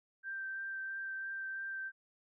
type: tone with vibrato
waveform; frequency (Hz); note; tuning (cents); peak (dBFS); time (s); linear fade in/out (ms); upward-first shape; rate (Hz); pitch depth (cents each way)
sine; 1568; G6; 0; -38; 0.23-1.92; 50; triangle; 3; 14
effects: none